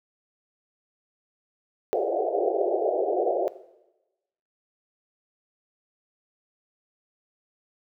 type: band-pass noise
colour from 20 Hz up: pink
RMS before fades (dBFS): -25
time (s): 1.93-3.48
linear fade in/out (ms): 0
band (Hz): 350 to 750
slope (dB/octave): 96
effects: noise-tail reverb RT60 1.0 s tail -17 dB re dry